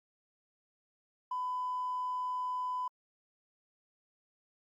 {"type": "tone with tanh clipping", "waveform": "triangle", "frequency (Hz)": 1002, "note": "B5", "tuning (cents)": 25, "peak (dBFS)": -32, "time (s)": [1.31, 2.88], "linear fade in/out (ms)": 5, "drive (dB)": 1, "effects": ["Opus 48 kbps"]}